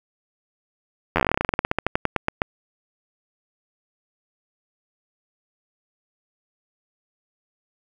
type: slowing click train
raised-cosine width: 0.5 ms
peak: -4 dBFS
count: 26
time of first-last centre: 1.16-2.419 s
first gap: 11 ms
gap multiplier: 1.11
effects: 7-bit

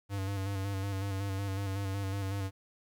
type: tone with vibrato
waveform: square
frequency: 98 Hz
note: G2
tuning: in tune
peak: -33 dBFS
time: 0.09-2.51 s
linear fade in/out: 50 ms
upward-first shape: square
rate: 5.4 Hz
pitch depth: 32 cents each way
effects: 12-bit

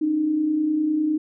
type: tone pair together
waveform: sine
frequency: 277.7 / 307.6 Hz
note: C#4 / D#4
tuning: +3 / -20 cents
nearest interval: major second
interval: 177 cents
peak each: -30 / -19 dBFS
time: 0.01-1.18 s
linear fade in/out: 10 ms
effects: none

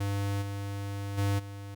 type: tone with level steps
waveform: square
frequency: 100 Hz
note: G2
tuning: 35 cents sharp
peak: -29 / -34 / -26 / -40 dBFS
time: 0-1.75 s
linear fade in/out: 10 ms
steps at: 0.41 / 1.17 / 1.38 s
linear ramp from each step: 20 ms
effects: none

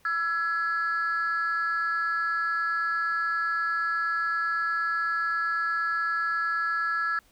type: tone pair together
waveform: sine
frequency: 1336 / 1685.1 Hz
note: E6 / G#6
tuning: +23 / +25 cents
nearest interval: major third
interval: 402 cents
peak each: -26 dBFS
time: 0.05-7.19 s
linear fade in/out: 2 ms
effects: tanh soft clip ceiling -20 dBFS + pink hiss -62 dBFS RMS until 7.31 s

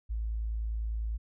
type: tone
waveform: sine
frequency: 55 Hz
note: A1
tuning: in tune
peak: -30 dBFS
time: 0.09-1.18 s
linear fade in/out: 20 ms
effects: none

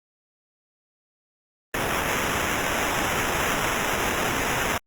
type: noise with sample-and-hold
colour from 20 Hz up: white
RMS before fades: -25 dBFS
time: 1.74-4.78 s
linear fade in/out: 5 ms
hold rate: 4410 Hz
effects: Opus 32 kbps

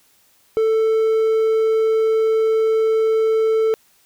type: tone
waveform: triangle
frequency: 442.5 Hz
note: A4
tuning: 10 cents sharp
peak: -12 dBFS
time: 0.57-3.74 s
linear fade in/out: 0 ms
effects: white hiss -57 dBFS RMS until 4.05 s

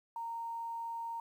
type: tone with quantisation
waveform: sine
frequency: 924 Hz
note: A#5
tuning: 16 cents flat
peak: -37 dBFS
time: 0.16-1.2 s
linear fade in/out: 2 ms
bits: 11
effects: none

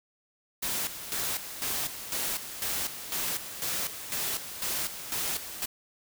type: noise with tremolo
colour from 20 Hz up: white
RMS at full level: -31 dBFS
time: 0.62-5.66 s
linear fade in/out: 10 ms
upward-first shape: square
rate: 2 Hz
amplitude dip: 65%
effects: none

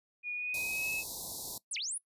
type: tone with pitch glide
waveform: sine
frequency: 2449 to 2583 Hz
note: D#7 to E7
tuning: -28 to -36 cents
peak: -33 dBFS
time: 0.23-1.04 s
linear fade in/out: 50 ms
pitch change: +92 cents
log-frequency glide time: 0.35-0.91 s
type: band-stop noise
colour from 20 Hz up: white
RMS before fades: -40 dBFS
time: 0.54-1.58 s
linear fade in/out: 2 ms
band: 1000 to 3700 Hz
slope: 96 dB/octave
type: linear two-way sweep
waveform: sine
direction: down then up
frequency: 10650 to 2041 to 10650 Hz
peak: -34 dBFS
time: 1.71-1.98 s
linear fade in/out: 5 ms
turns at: 1.77 s
effects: noise-tail reverb RT60 0.1 s tail -20 dB re dry + resampled to 32000 Hz

